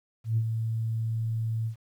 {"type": "tone with ADSR envelope", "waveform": "sine", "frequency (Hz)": 112.6, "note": "A2", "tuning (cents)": 40, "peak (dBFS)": -20, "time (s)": [0.24, 1.76], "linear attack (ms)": 130, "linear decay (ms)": 60, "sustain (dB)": -6, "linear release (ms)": 98, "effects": ["tanh soft clip ceiling -16 dBFS", "10-bit"]}